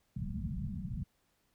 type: low-pass noise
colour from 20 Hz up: white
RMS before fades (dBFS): -38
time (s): 0.16-1.04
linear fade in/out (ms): 10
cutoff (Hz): 220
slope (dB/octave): 96
effects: pink hiss -75 dBFS RMS until 1.54 s